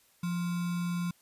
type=tone with sample-and-hold; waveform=sine; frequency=174.61 Hz; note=F3; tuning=in tune; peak=-29 dBFS; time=0.23-1.11 s; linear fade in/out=5 ms; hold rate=1225 Hz; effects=white hiss -65 dBFS RMS until 1.21 s + resampled to 32000 Hz